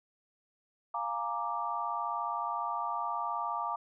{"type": "chord", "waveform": "sine", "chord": "Bb dominant seventh", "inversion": "second", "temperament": "equal with one note detuned", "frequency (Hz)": [698.5, 833, 932.3, 1174.7], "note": ["F5", "Ab5", "Bb5", "D6"], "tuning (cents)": [0, 5, 0, 0], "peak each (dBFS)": [-39, -40, -36, -35], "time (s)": [0.94, 3.76], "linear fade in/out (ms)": 5, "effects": []}